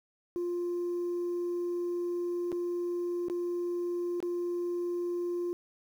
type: tone with dropouts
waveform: sine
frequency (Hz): 350.2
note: F4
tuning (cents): +5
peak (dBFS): -28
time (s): 0.36-5.53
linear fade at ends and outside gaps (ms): 0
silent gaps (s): 2.518-2.526 / 3.284-3.299 / 4.203-4.227
effects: tanh soft clip ceiling -28 dBFS + 10-bit